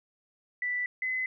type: tone pair in turn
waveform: sine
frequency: 1975.5 / 2030 Hz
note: B6 / B6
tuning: 0 / +47 cents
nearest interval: unison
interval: 47 cents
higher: second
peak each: -28 dBFS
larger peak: neither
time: 0.62-0.86 / 1.02-1.26 s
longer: neither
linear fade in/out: 2 ms
effects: none